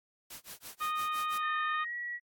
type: noise with tremolo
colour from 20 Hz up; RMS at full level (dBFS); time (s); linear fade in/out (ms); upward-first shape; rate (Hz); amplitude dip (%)
white; -44; 0.3-1.38; 5; sine; 5.9; 100
type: harmonic tone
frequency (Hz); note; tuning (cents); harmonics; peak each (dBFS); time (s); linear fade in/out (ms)
618; D#5; -12; 2 / 3 / 4 / 5 / 6; -31 / -46 / -43 / -48 / -47; 0.8-1.85; 20
type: tone with pitch glide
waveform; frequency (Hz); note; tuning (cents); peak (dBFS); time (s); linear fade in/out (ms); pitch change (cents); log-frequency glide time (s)
sine; 1808 to 1926.6; A6 to B6; +47 to -43; -35; 1.4-2.2; 50; +110; 1.71-1.94
effects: AAC 64 kbps